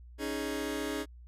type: chord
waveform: sawtooth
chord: C# suspended second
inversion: none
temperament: just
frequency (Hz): 277.2 / 311.8 / 415.8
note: C#4 / D#4 / G#4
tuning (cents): 0 / +4 / +2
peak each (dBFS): -33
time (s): 0.18-1.06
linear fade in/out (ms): 50
effects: added 60 Hz sine -48 dBFS peak until 1.27 s + resampled to 32000 Hz